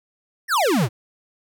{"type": "exponential sweep", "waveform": "square", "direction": "down", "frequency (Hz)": [1948, 98], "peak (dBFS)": -17, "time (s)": [0.48, 0.89], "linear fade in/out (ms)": 50, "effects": []}